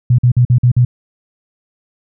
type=tone bursts; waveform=sine; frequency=122.9 Hz; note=B2; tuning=8 cents flat; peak=-6 dBFS; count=6; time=0.1-0.85 s; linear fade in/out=5 ms; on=85 ms; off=48 ms; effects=none